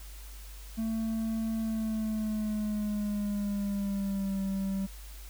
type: tone with pitch glide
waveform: triangle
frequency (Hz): 222.9 to 194.05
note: A3 to G3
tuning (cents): +23 to -17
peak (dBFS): -27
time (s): 0.77-4.87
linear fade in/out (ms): 20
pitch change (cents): -240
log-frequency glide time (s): 1.58-4.4
effects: added 50 Hz sine -43 dBFS peak until 5.29 s + white hiss -52 dBFS RMS until 5.29 s